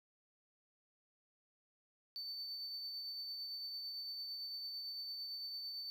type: tone with tremolo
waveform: triangle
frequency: 4535 Hz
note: C#8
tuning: 39 cents sharp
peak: -40 dBFS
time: 2.16-5.9 s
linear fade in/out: 0 ms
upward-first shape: triangle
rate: 8.9 Hz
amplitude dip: 30%
effects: none